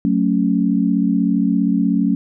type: chord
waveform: sine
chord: F# minor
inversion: none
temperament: just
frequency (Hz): 185 / 222 / 277.5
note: F#3 / A3 / C#4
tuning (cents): 0 / +16 / +2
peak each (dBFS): -18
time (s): 0.05-2.15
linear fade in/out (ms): 0
effects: none